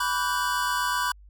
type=chord; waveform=square; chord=G major seventh; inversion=first; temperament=equal with one note detuned; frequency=987.8 / 1148.5 / 1480 / 1568 Hz; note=B5 / D6 / F#6 / G6; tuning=0 / -39 / 0 / 0 cents; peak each=-28 / -31 / -32 / -32 dBFS; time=0-1.12 s; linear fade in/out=5 ms; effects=added 50 Hz sine -47 dBFS peak until 1.29 s